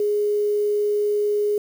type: tone with quantisation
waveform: sine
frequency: 415.3 Hz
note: G#4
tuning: in tune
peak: -18 dBFS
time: 0-1.58 s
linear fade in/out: 2 ms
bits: 7
effects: none